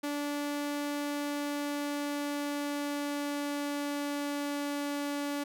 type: tone with pitch glide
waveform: sawtooth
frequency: 290 to 287.2 Hz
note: D4 to D4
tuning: -22 to -39 cents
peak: -28 dBFS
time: 0.03-5.44 s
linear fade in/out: 10 ms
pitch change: -17 cents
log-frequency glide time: 0.85-5.24 s
effects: none